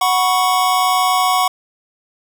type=chord; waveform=square; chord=F# suspended fourth; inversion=none; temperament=equal; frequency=740 / 987.8 / 1108.7 Hz; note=F#5 / B5 / C#6; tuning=0 / 0 / 0 cents; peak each=-17 / -22 / -17 dBFS; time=0.01-1.48 s; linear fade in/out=5 ms; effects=none